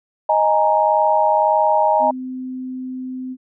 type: chord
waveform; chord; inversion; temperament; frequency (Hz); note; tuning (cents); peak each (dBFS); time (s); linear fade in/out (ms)
sine; D# suspended fourth; none; equal; 622.3 / 830.6 / 932.3; D#5 / G#5 / A#5; 0 / 0 / 0; -17; 0.29-2.11; 5
type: tone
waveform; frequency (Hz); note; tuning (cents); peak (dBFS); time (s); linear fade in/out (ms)
sine; 256.7; C4; -33; -25; 1.99-3.37; 50
effects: none